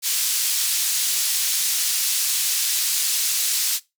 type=band-pass noise; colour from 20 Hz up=pink; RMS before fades=-22 dBFS; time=0.02-3.8 s; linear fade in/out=50 ms; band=4600 to 16000 Hz; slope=12 dB/octave; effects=noise-tail reverb RT60 0.2 s tail -19 dB re dry